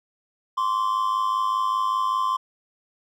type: tone pair together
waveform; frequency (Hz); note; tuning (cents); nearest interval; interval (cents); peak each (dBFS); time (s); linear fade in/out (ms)
triangle; 1044 / 1149.1; C6 / D6; -4 / -38; major second; 166; -20 / -25; 0.57-2.37; 10
effects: none